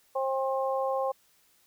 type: harmonic tone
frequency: 266.4 Hz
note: C4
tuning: 31 cents sharp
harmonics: 2 / 3 / 4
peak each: -28 / -32 / -34 dBFS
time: 0.15-1.12 s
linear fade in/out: 10 ms
effects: white hiss -65 dBFS RMS until 1.66 s